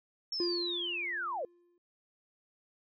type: linear sweep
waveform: sine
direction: down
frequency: 5470 to 450 Hz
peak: -33 dBFS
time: 0.32-1.45 s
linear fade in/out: 2 ms
type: tone with exponential decay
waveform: triangle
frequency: 348.8 Hz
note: F4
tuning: 2 cents flat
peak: -27 dBFS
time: 0.4-1.78 s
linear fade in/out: 2 ms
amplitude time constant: 300 ms
effects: none